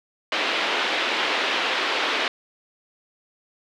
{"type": "band-pass noise", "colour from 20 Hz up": "white", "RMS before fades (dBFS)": -24, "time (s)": [0.32, 2.28], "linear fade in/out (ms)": 2, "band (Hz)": [290, 3500], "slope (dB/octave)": 24, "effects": []}